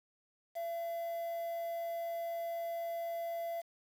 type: tone with quantisation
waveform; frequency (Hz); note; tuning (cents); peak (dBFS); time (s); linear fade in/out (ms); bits
triangle; 676; E5; +43; -34; 0.55-3.62; 20; 9
effects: none